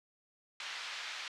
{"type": "band-pass noise", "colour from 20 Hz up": "white", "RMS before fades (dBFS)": -42, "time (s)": [0.6, 1.28], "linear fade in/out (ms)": 2, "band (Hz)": [1200, 3900], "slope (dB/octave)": 12, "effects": ["low-pass 6000 Hz 12 dB/octave"]}